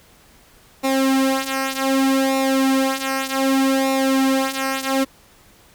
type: tone with flanger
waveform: sawtooth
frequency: 267.6 Hz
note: C4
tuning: 39 cents sharp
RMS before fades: -19 dBFS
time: 0.83-5.05 s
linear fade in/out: 20 ms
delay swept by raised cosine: 0.63 to 4.03 ms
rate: 0.65 Hz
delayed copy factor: -0.75
effects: pink hiss -51 dBFS RMS until 5.74 s